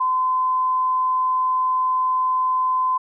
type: tone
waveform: sine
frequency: 1025 Hz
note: C6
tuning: 36 cents flat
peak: -17 dBFS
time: 0-2.98 s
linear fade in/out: 10 ms
effects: none